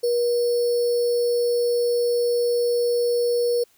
sine tone with sample-and-hold, 480 Hz, B4, 49 cents flat, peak -18 dBFS, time 0.03-3.64 s, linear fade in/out 10 ms, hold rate 4900 Hz, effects white hiss -60 dBFS RMS until 3.77 s

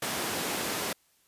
pink high-pass noise, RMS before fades -32 dBFS, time 0.02-0.93 s, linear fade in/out 5 ms, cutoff 220 Hz, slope 12 dB/octave, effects white hiss -67 dBFS RMS until 1.27 s + resampled to 32000 Hz

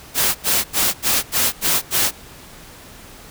white noise bursts, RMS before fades -17 dBFS, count 7, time 0.14-2.114 s, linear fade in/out 50 ms, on 210 ms, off 84 ms, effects pink hiss -41 dBFS RMS until 3.3 s

